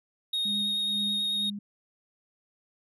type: tone with vibrato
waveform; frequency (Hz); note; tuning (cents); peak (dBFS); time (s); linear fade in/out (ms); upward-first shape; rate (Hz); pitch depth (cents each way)
triangle; 3729; A#7; 0; -25; 0.33-1.5; 5; square; 9.2; 8
type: tone with tremolo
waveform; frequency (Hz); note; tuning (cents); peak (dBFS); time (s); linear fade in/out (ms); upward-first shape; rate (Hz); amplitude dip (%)
sine; 203.9; G#3; -32; -33; 0.45-1.59; 5; sine; 2.1; 80
effects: none